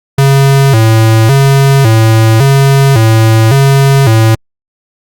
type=tone with vibrato; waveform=square; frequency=123.7 Hz; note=B2; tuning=3 cents sharp; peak=-4 dBFS; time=0.18-4.35 s; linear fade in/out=5 ms; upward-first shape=square; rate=0.9 Hz; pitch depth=180 cents each way; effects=Opus 48 kbps